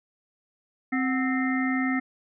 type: harmonic tone with a mistuned harmonic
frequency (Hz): 261.6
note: C4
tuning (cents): 0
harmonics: 1 / 3 / 5 / 7 / 8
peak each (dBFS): -24 / -35 / -35 / -32 / -33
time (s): 0.92-2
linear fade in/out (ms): 10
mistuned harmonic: 3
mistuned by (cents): -100
effects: none